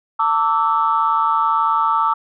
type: tone cluster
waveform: sine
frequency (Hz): 897 / 1156 / 1314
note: A5 / D6 / E6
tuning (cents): +33 / -28 / -6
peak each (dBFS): -18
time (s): 0.19-2.14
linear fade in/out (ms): 10
effects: tanh soft clip ceiling -5 dBFS